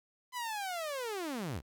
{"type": "linear sweep", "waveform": "sawtooth", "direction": "down", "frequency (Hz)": [1019, 51], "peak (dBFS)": -32, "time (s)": [0.32, 1.62], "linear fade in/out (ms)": 50, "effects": ["11-bit"]}